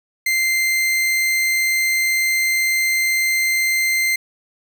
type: tone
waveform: 40% pulse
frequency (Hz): 2086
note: C7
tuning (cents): -6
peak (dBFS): -15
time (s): 0.26-4.16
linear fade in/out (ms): 5
effects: 8-bit